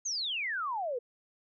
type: exponential sweep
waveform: sine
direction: down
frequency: 6645 to 461.9 Hz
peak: -31 dBFS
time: 0.05-0.99 s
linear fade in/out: 10 ms
effects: none